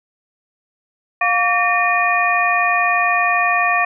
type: tone cluster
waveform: sine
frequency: 708 / 1141 / 1823 / 2451 Hz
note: F5 / C#6 / A#6 / D#7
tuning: +23 / +50 / -39 / -27 cents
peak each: -19 dBFS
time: 1.21-3.85 s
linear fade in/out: 5 ms
effects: none